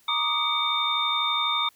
sine tone cluster, 941 / 1165 / 1237 / 2263 / 3632 Hz, A#5 / D6 / D#6 / C#7 / A#7, +16 / -14 / -10 / +35 / -46 cents, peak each -32 / -32 / -28 / -32 / -25 dBFS, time 0.08-1.69 s, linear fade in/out 5 ms, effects white hiss -60 dBFS RMS until 1.75 s

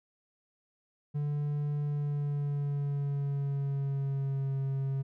triangle tone with pitch glide, 146.4 to 135.81 Hz, D3 to C#3, -5 to -35 cents, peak -27 dBFS, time 1.14-5.03 s, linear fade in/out 20 ms, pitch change -130 cents, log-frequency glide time 1.83-4.58 s, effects none

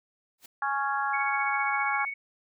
white noise with exponential growth, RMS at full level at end -41 dBFS, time 0.38-0.46 s, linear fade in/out 5 ms, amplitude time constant 16 ms
harmonic tone, 277.2 Hz, C#4, in tune, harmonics 3 / 4 / 5 / 6, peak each -30 / -31 / -32 / -33 dBFS, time 0.62-2.05 s, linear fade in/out 2 ms
sine tone with tremolo, 2223 Hz, C#7, 4 cents sharp, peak -28 dBFS, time 1.13-2.14 s, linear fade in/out 10 ms, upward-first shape sine, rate 15 Hz, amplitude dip 55%
effects none

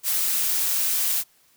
blue noise with amplitude modulation, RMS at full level -22 dBFS, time 0.03-1.24 s, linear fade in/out 50 ms, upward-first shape sine, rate 174 Hz, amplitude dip 25%, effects white hiss -60 dBFS RMS until 1.56 s

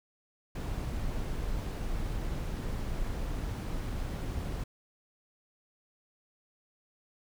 brown noise, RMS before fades -34 dBFS, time 0.55-4.64 s, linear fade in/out 5 ms, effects none

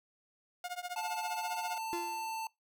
sawtooth tone with tremolo, 715 Hz, F5, 41 cents sharp, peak -31 dBFS, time 0.64-1.78 s, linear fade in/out 2 ms, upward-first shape triangle, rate 15 Hz, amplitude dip 100%
square tone with pitch glide, 880 to 890.2 Hz, A5 to A5, 0 to +20 cents, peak -37 dBFS, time 0.96-2.47 s, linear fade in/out 2 ms, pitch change +20 cents, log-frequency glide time 1.35-1.54 s
45% pulse tone with exponential decay, 345.6 Hz, F4, 18 cents flat, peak -34 dBFS, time 1.93-2.39 s, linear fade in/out 0 ms, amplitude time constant 100 ms
effects noise-tail reverb RT60 0.2 s tail -24 dB re dry

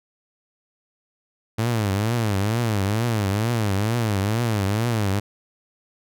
sawtooth tone with vibrato, 107.7 Hz, A2, 37 cents flat, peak -16 dBFS, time 1.58-5.2 s, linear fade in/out 10 ms, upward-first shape triangle, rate 2.2 Hz, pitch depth 220 cents each way, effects none

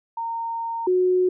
sine tone pair in turn, 920 / 366 Hz, A#5 / F#4, -23 / -19 cents, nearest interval octave + major third, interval 1596 cents, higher first, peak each -25 / -16 dBFS, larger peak second, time 0.17-0.87 / 0.87-1.29 s, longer first, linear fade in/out 5 ms, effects none

